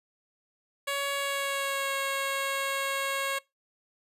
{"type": "tone with pitch glide", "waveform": "10% pulse", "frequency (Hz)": [560, 547.2], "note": ["C#5", "C#5"], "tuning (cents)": [18, -23], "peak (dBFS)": -20, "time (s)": [0.87, 3.39], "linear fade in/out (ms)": 10, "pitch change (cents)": -41, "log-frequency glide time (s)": [1.14, 1.94], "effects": ["noise-tail reverb RT60 0.2 s tail -22 dB re dry", "resampled to 32000 Hz"]}